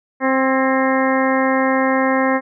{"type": "harmonic tone with a mistuned harmonic", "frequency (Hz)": 263.9, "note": "C4", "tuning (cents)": 15, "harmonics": [1, 2, 3, 4, 5, 6, 7, 8], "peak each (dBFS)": [-18, -19, -23, -22, -28, -28, -24, -28], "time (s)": [0.2, 2.41], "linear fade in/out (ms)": 50, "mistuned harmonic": 6, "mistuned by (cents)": 41, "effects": []}